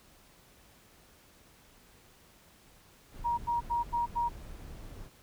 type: noise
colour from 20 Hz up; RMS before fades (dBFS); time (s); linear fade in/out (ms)
brown; -45; 3.11-5.1; 50
type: tone bursts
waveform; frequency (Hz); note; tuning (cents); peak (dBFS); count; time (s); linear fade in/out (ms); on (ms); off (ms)
sine; 947; A#5; +27; -27; 5; 3.24-4.292; 20; 140; 88
effects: pink hiss -60 dBFS RMS until 5.22 s